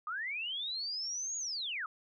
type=linear two-way sweep; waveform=sine; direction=up then down; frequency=1181 to 6780 to 1181 Hz; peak=-35 dBFS; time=0.07-1.86 s; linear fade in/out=2 ms; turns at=1.37 s; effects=none